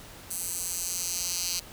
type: tone with high-pass filter sweep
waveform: 10% pulse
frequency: 176.6 Hz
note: F3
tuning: 20 cents sharp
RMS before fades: -32 dBFS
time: 0.3-1.6 s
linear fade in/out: 10 ms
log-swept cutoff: 8900 to 4900 Hz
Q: 1.8
effects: pink hiss -47 dBFS RMS until 1.72 s